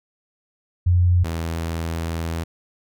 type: tone pair in turn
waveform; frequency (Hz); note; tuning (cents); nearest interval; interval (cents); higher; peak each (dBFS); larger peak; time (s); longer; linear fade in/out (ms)
sine / sawtooth; 88.8 / 82.51; F2 / E2; +29 / +2; minor second; 127; first; -13 / -20; first; 0.86-1.24 / 1.24-2.44; second; 10
effects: none